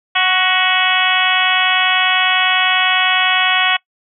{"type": "harmonic tone with a mistuned harmonic", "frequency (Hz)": 370, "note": "F#4", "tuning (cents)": 0, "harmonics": [2, 3, 4, 5, 6, 7, 8, 9], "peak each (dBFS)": [-20, -20, -20, -20, -20, -20, -20, -20], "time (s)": [0.15, 3.77], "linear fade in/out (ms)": 10, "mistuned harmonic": 5, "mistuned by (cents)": 33, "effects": ["noise-tail reverb RT60 0.1 s tail -23 dB re dry"]}